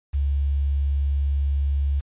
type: tone with quantisation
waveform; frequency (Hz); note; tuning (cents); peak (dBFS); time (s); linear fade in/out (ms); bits
sine; 70.1; C#2; +20; -19; 0.13-2.01; 20; 8
effects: resampled to 8000 Hz